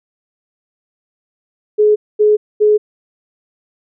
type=tone bursts; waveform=sine; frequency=422.5 Hz; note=G#4; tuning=30 cents sharp; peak=-7 dBFS; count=3; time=1.78-2.78 s; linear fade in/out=20 ms; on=180 ms; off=230 ms; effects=none